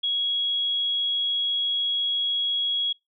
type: tone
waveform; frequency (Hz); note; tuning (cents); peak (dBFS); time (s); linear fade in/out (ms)
sine; 3322; G#7; 0; -22; 0.03-2.93; 10
effects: noise-tail reverb RT60 0.2 s tail -26 dB re dry